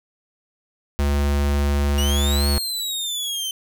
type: tone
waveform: square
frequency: 71.4 Hz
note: D2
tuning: 48 cents flat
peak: -18 dBFS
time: 0.99-2.58 s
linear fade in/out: 0 ms
type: exponential two-way sweep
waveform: sawtooth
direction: up then down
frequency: 2843 to 4402 to 3069 Hz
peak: -21 dBFS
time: 1.98-3.51 s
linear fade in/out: 2 ms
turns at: 2.49 s
effects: none